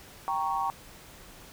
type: chord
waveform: sine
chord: G diminished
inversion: none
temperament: equal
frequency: 784 / 932.3 / 1108.7 Hz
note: G5 / Bb5 / Db6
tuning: 0 / 0 / 0 cents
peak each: -31 dBFS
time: 0.28-0.7 s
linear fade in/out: 0 ms
effects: pink hiss -50 dBFS RMS until 1.52 s